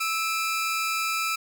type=tone pair together; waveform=sawtooth; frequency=1311.6 / 2400 Hz; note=E6 / D7; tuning=-9 / +37 cents; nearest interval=minor seventh; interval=1046 cents; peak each=-23 / -26 dBFS; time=0-1.36 s; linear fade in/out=10 ms; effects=none